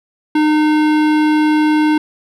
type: tone with hard clipping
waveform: sine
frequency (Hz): 305.3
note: D#4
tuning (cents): -33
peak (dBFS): -12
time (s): 0.35-1.98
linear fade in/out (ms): 5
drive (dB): 17
effects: none